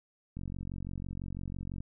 click train, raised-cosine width 5 ms, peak -27 dBFS, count 67, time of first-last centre 0.37-1.805 s, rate 46 Hz, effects none

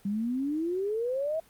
sine exponential sweep, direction up, 194.7 to 657 Hz, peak -27 dBFS, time 0.05-1.4 s, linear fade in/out 5 ms, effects pink hiss -59 dBFS RMS until 1.49 s + Opus 24 kbps

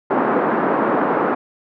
pink band-pass noise, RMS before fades -18 dBFS, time 0.1-1.35 s, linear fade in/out 10 ms, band 230 to 1400 Hz, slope 24 dB/octave, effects none

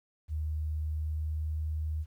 sine tone with pitch glide, 77.1 to 77.68 Hz, D#2 to D#2, -15 to -2 cents, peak -30 dBFS, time 0.28-2.06 s, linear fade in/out 50 ms, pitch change +13 cents, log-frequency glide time 0.78-1.6 s, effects 11-bit

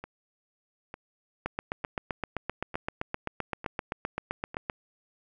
two click trains, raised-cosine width 0.5 ms, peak -24 / -15 dBFS, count 6 / 26, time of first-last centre 0.04-4.545 / 1.46-4.698 s, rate 1.11 / 7.72 Hz, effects none

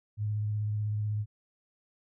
sine tone with vibrato, 105.6 Hz, G#2, 29 cents sharp, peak -28 dBFS, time 0.17-1.26 s, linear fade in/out 50 ms, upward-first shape sine, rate 16 Hz, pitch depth 20 cents each way, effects none

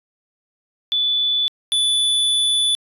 sine / square tone pair in turn, 3474 / 3474 Hz, A7 / A7, -23 / -23 cents, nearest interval unison, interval 0 cents, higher neither, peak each -16 dBFS, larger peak neither, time 0.92-1.48 / 1.72-2.75 s, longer second, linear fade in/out 0 ms, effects resampled to 32000 Hz

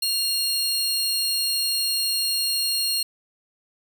sawtooth tone pair together, 2794 / 4267 Hz, F7 / C8, 0 / +33 cents, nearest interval perfect fifth, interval 733 cents, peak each -29 / -19 dBFS, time 0.02-3.03 s, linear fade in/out 5 ms, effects none

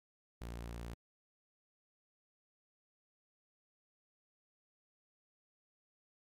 sawtooth tone, 58.27 Hz, A#1, in tune, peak -39 dBFS, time 0.41-0.94 s, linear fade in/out 5 ms, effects MP3 96 kbps

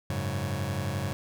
sawtooth chord, F# suspended second, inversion none, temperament just, 92.5 / 104.06 / 138.75 Hz, F#2 / G#2 / C#3, 0 / +4 / +2 cents, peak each -29 dBFS, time 0.1-1.13 s, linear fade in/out 0 ms, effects none

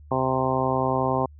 harmonic tone, 130.81 Hz, C3, in tune, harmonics 1 / 2 / 3 / 4 / 5 / 6 / 7 / 8, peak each -29 / -29 / -29 / -29 / -29 / -29 / -29 / -29 dBFS, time 0.11-1.26 s, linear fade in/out 5 ms, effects added 74 Hz sine -44 dBFS peak until 1.39 s

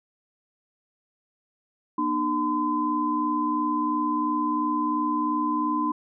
sine tone cluster, 240 / 302.9 / 1020 Hz, B3 / D#4 / C6, -49 / -46 / -44 cents, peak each -31 / -26 / -25 dBFS, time 1.98-5.92 s, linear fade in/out 5 ms, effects none

